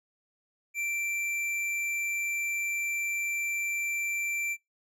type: tone with hard clipping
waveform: sine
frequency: 2349 Hz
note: D7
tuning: in tune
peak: -31 dBFS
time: 0.74-4.57 s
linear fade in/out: 50 ms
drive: 10 dB
effects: noise-tail reverb RT60 0.2 s tail -25 dB re dry